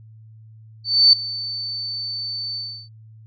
sine tone with ADSR envelope, 4532 Hz, C#8, 37 cents sharp, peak -7 dBFS, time 0.84-2.89 s, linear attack 290 ms, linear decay 4 ms, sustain -18 dB, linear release 330 ms, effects added 110 Hz sine -42 dBFS peak until 3.26 s

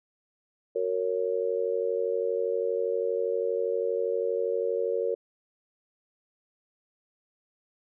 sine chord, F# major, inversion none, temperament just, 370 / 462.5 / 555 Hz, F#4 / A#4 / C#5, 0 / -14 / +2 cents, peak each -33 / -27 / -31 dBFS, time 0.75-5.15 s, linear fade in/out 10 ms, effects none

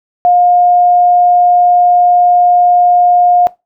sine tone, 711 Hz, F5, 31 cents sharp, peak -5 dBFS, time 0.25-3.47 s, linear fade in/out 0 ms, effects noise-tail reverb RT60 0.2 s tail -19 dB re dry

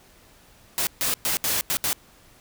white noise bursts at uneven times, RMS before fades -24 dBFS, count 6, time 0.78-0.87 / 1.01-1.14 / 1.25-1.37 / 1.44-1.61 / 1.7-1.77 / 1.84-1.93 s, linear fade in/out 0 ms, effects pink hiss -54 dBFS RMS until 2.4 s

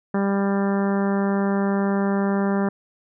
harmonic tone, 198 Hz, G3, 18 cents sharp, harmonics 1 / 2 / 3 / 4 / 5 / 6 / 7 / 8 / 9, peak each -20 / -26 / -30 / -32 / -34 / -36 / -37 / -38 / -39 dBFS, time 0.14-2.69 s, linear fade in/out 5 ms, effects none

